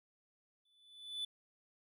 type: tone with exponential growth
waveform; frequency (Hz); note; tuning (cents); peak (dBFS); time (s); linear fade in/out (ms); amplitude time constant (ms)
triangle; 3485; A7; -17; -34; 0.65-1.25; 5; 130
effects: none